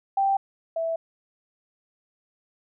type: tone pair in turn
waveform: sine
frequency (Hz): 784 / 657.8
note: G5 / E5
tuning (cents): 0 / -4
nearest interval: minor third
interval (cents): 304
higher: first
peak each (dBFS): -19 / -24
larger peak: first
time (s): 0.17-0.37 / 0.76-0.96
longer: neither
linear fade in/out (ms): 5
effects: none